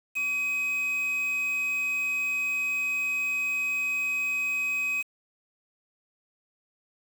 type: tone with quantisation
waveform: triangle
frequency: 2527 Hz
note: D#7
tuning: 26 cents sharp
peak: -24 dBFS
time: 0.15-5.03 s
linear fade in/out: 20 ms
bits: 7
effects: none